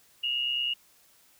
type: tone pair together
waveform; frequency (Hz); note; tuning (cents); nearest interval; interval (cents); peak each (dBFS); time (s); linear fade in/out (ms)
sine; 2744 / 2873; F7 / F7; -31 / +48; minor second; 79; -34 / -27; 0.23-0.74; 10
effects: white hiss -61 dBFS RMS until 1.39 s